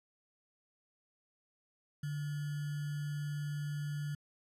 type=tone with sample-and-hold; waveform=sine; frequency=146.83 Hz; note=D3; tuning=in tune; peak=-35 dBFS; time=2.03-4.15 s; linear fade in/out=5 ms; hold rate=1575 Hz; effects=resampled to 32000 Hz